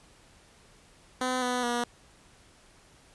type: tone with pitch steps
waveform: 10% pulse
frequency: 254.5 / 248.2 / 240.2 Hz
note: C4 / B3 / B3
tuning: -48 / +9 / -48 cents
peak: -19 dBFS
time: 1.21-1.84 s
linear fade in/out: 2 ms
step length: 210 ms
effects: pink hiss -58 dBFS RMS until 3.14 s + resampled to 24000 Hz